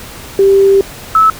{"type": "tone pair in turn", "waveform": "sine", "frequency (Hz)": [392, 1303], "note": ["G4", "E6"], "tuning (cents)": [0, -20], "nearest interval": "octave + major sixth", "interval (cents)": 2080, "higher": "second", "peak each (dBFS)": -4, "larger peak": "neither", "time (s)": [[0.39, 0.81], [1.15, 1.3]], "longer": "first", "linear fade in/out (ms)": 2, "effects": ["pink hiss -30 dBFS RMS until 1.39 s"]}